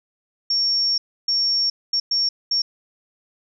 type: tone bursts at uneven times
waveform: sine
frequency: 5500 Hz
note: F8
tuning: 27 cents flat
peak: -17 dBFS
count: 5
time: 0.5-0.98 / 1.28-1.7 / 1.93-2 / 2.11-2.29 / 2.51-2.62 s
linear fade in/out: 5 ms
effects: none